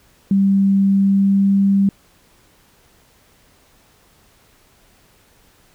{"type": "tone with pitch glide", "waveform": "sine", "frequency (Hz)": [196, 197.14], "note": ["G3", "G3"], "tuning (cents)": [0, 10], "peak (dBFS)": -11, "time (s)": [0.31, 1.89], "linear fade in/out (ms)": 2, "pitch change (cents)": 10, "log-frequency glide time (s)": [0.87, 1.53], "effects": ["pink hiss -54 dBFS RMS until 5.74 s"]}